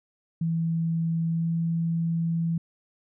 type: tone with pitch glide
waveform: sine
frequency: 164.81 to 166.15 Hz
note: E3 to E3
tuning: 0 to +14 cents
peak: -23 dBFS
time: 0.41-2.58 s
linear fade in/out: 5 ms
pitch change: +14 cents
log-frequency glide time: 1.29-1.51 s
effects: none